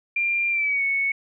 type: tone with pitch glide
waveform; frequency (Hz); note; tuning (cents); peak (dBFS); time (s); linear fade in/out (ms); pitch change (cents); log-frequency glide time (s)
sine; 2386 to 2213; D7 to C#7; +27 to -3; -20; 0.16-1.12; 5; -130; 0.5-0.83
effects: none